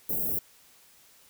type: band-stop noise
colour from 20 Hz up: white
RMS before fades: -29 dBFS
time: 0.09-0.39 s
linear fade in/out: 5 ms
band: 520 to 13000 Hz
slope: 24 dB/octave
effects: white hiss -58 dBFS RMS until 1.29 s

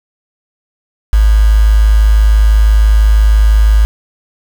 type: tone with quantisation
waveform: sine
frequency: 53 Hz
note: G#1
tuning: 36 cents sharp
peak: -4 dBFS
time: 1.13-3.85 s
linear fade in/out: 0 ms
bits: 4
effects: none

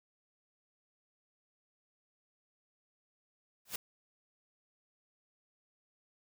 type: noise with exponential growth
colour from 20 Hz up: white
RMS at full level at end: -32 dBFS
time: 3.65-3.76 s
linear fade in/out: 5 ms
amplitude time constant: 23 ms
effects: none

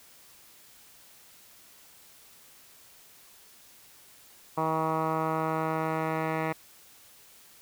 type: tone with low-pass filter sweep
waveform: 10% pulse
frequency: 159.3 Hz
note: D#3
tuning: 41 cents sharp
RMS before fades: -29 dBFS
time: 4.57-6.53 s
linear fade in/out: 10 ms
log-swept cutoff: 1100 to 1800 Hz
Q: 3.5
effects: white hiss -55 dBFS RMS until 7.61 s

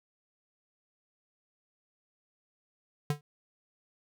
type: tone with exponential decay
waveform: square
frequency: 146.83 Hz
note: D3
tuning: in tune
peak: -24 dBFS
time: 3.1-3.21 s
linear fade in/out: 2 ms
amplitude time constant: 23 ms
effects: none

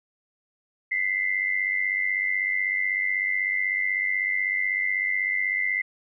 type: tone pair together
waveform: sine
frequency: 1996.9 / 2093 Hz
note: B6 / C7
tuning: +19 / 0 cents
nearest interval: minor second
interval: 81 cents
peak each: -26 / -25 dBFS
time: 0.91-5.82 s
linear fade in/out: 10 ms
effects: none

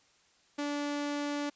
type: tone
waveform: sawtooth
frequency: 290 Hz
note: D4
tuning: 22 cents flat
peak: -28 dBFS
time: 0.58-1.5 s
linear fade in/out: 10 ms
effects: white hiss -66 dBFS RMS until 1.55 s + resampled to 16000 Hz

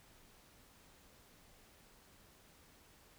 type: silence
effects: pink hiss -64 dBFS RMS until 3.18 s

